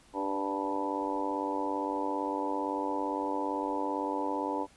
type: harmonic tone with a mistuned harmonic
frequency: 97.7 Hz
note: G2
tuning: 5 cents flat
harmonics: 3 / 4 / 5 / 6 / 7 / 8 / 9 / 10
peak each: -35 / -40 / -38 / -40 / -45 / -45 / -35 / -37 dBFS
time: 0.13-4.67 s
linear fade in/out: 50 ms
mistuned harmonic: 5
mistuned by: +22 cents
effects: pink hiss -60 dBFS RMS until 4.76 s + resampled to 24000 Hz